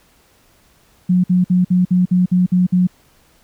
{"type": "tone bursts", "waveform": "sine", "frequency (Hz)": 181.1, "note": "F#3", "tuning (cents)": -37, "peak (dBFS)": -10, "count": 9, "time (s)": [1.09, 2.872], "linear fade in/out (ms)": 10, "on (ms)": 150, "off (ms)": 54, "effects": ["pink hiss -54 dBFS RMS until 3.43 s"]}